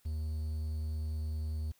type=tone with quantisation; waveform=triangle; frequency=77.5 Hz; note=D#2; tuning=6 cents flat; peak=-31 dBFS; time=0.05-1.72 s; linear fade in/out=10 ms; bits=10; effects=white hiss -69 dBFS RMS until 1.79 s